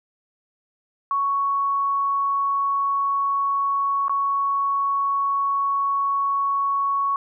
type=tone with dropouts; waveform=sine; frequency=1112 Hz; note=C#6; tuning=5 cents sharp; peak=-19 dBFS; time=1.11-7.16 s; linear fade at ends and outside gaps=1 ms; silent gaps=4.082-4.095 s; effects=none